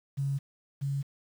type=tone pair in turn; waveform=sine; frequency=138.59 / 139.14 Hz; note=C#3 / C#3; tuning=0 / +7 cents; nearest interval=unison; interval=7 cents; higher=second; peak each=-27 / -28 dBFS; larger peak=first; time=0.17-0.39 / 0.81-1.03 s; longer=neither; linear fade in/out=20 ms; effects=9-bit